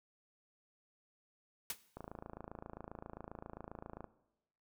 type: noise with exponential decay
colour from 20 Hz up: white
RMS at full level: -34 dBFS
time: 1.7-1.78 s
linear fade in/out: 2 ms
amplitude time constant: 16 ms
type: click train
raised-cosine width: 1 ms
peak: -32 dBFS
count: 58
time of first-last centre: 1.97-4.043 s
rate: 27.5 Hz
effects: noise-tail reverb RT60 0.9 s tail -17 dB re dry